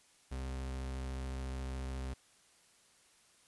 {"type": "tone with vibrato", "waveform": "40% pulse", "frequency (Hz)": 65.41, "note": "C2", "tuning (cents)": 0, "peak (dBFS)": -37, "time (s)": [0.31, 2.14], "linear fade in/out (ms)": 10, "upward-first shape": "square", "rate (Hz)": 14, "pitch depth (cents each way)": 10, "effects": ["white hiss -66 dBFS RMS until 3.47 s", "resampled to 24000 Hz"]}